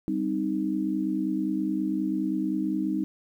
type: chord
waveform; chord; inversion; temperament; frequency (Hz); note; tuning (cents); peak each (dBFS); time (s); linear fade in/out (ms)
sine; C minor; second; equal; 196 / 261.6 / 311.1; G3 / C4 / Eb4; 0 / 0 / 0; -30 / -31 / -27; 0.08-3.04; 0
effects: 10-bit